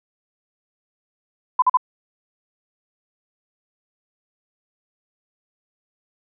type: tone bursts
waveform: sine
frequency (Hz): 1009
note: B5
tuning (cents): +37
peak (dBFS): -11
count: 3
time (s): 1.59-1.772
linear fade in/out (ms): 5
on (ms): 32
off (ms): 43
effects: none